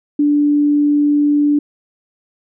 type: tone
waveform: sine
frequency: 292.4 Hz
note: D4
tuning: 7 cents flat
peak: -10 dBFS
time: 0.19-1.59 s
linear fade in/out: 5 ms
effects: none